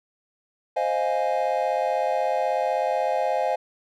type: chord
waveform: triangle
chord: F minor seventh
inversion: second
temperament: equal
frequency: 523.3 / 622.3 / 698.5 / 830.6 Hz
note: C5 / Eb5 / F5 / Ab5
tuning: 0 / 0 / 0 / 0 cents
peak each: -25 dBFS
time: 0.76-3.56 s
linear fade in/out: 10 ms
effects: none